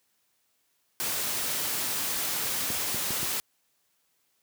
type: noise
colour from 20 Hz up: white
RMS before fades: -30 dBFS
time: 1-3.4 s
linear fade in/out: 0 ms
type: clicks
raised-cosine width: 3 ms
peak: -23 dBFS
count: 4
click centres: 2.703 / 2.945 / 3.106 / 3.23 s
effects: white hiss -72 dBFS RMS until 4.42 s + high-pass 80 Hz 12 dB/octave